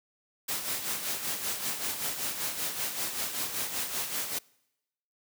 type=noise with tremolo; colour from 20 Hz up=white; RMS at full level=-31 dBFS; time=0.48-4.39 s; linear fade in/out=10 ms; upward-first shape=sine; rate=5.2 Hz; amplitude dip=55%; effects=noise-tail reverb RT60 0.9 s tail -25 dB re dry + high-pass 100 Hz 12 dB/octave